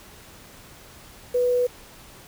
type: tone with quantisation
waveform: sine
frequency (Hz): 492.6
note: B4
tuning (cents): -5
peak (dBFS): -18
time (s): 1.34-1.67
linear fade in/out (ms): 10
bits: 7
effects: pink hiss -47 dBFS RMS until 2.27 s